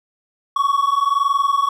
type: tone pair together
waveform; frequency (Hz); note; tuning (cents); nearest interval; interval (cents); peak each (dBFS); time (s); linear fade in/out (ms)
triangle; 1108.7 / 1130; C#6 / C#6; 0 / +33; unison; 33; -16; 0.56-1.69; 5
effects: none